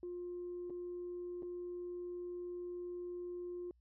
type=tone with dropouts; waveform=sine; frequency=353.7 Hz; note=F4; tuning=22 cents sharp; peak=-40 dBFS; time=0.03-3.71 s; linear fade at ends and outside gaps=1 ms; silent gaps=0.698-0.704 / 1.423-1.43 s; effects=tanh soft clip ceiling -37 dBFS + added 60 Hz sine -67 dBFS peak until 3.8 s